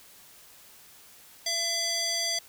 square tone with band-pass filter, 674 Hz, E5, 38 cents sharp, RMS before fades -29 dBFS, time 1.46-2.39 s, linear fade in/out 5 ms, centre 5300 Hz, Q 2.3, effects white hiss -53 dBFS RMS until 2.48 s

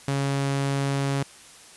sawtooth tone, 138.59 Hz, C#3, in tune, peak -19 dBFS, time 0.08-1.23 s, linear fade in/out 2 ms, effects white hiss -48 dBFS RMS until 1.76 s + resampled to 24000 Hz

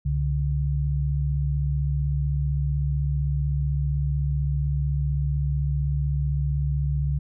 sine tone pair together, 67.1 / 142.88 Hz, C2 / D3, +44 / -47 cents, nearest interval octave + minor second, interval 1309 cents, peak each -24 dBFS, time 0.05-7.19 s, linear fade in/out 10 ms, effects none

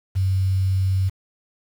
sine tone with quantisation, 95 Hz, F#2, 46 cents sharp, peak -17 dBFS, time 0.15-1.1 s, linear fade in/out 20 ms, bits 7, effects none

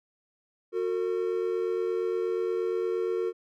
triangle tone pair together, 365.2 / 453.7 Hz, F#4 / A#4, -23 / -47 cents, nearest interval major third, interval 376 cents, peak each -27 dBFS, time 0.72-3.33 s, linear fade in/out 50 ms, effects none

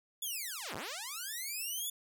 5% pulse linear two-way sweep, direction down then up, 3488 to 72.3 to 3488 Hz, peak -28 dBFS, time 0.22-1.9 s, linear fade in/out 5 ms, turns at 0.75 s, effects none

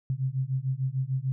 sine beating tone pair, 128.6 / 135.3 Hz, C3 / C#3, -30 / -42 cents, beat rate 6.7 Hz, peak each -29 dBFS, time 0.1-1.32 s, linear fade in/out 0 ms, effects none

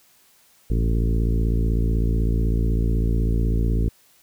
harmonic tone with a mistuned harmonic, 56 Hz, A1, 31 cents sharp, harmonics 1 / 2 / 3 / 4 / 5 / 6 / 7 / 8, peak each -19 / -25 / -29 / -31 / -33 / -35 / -36 / -37 dBFS, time 0.7-3.89 s, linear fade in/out 5 ms, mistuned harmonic 1, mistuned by -120 cents, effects white hiss -57 dBFS RMS until 4.22 s

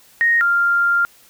sine tone pair in turn, 1864.7 / 1394.5 Hz, A#6 / F6, 0 / -3 cents, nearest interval perfect fourth, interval 503 cents, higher first, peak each -12 / -13 dBFS, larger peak first, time 0.21-0.41 / 0.41-1.05 s, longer second, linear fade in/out 0 ms, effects white hiss -50 dBFS RMS until 1.29 s

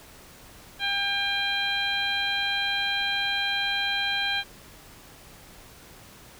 harmonic tone, 800 Hz, G5, 35 cents sharp, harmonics 1 / 2 / 3 / 4 / 5, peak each -34 / -29 / -31 / -29 / -32 dBFS, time 0.79-4.44 s, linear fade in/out 50 ms, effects pink hiss -49 dBFS RMS until 6.39 s

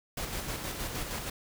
pink noise with tremolo, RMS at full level -35 dBFS, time 0.17-1.3 s, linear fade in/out 5 ms, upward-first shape square, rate 6.4 Hz, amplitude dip 35%, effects none

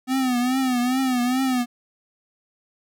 square tone with vibrato, 253.8 Hz, B3, 47 cents sharp, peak -20 dBFS, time 0.07-1.66 s, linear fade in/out 50 ms, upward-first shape triangle, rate 2.4 Hz, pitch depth 96 cents each way, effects none

